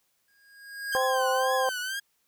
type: tone with exponential growth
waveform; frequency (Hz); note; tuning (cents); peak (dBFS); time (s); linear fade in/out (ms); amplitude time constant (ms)
square; 1634; G#6; -29; -27; 0.28-0.97; 2; 150
type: tone with vibrato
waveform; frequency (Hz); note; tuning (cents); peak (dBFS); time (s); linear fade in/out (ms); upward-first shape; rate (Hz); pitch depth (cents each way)
sawtooth; 1568; G6; 0; -27; 0.92-2; 10; triangle; 2; 130
type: harmonic tone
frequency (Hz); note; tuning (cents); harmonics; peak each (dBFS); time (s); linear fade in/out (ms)
260; C4; -11; 2 / 3 / 4; -26 / -28 / -29; 0.95-1.69; 0
effects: white hiss -72 dBFS RMS until 2.27 s